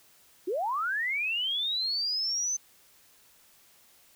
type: linear sweep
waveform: sine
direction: up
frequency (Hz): 322.7 to 6200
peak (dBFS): -27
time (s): 0.47-2.57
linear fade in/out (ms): 10
effects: white hiss -60 dBFS RMS until 4.15 s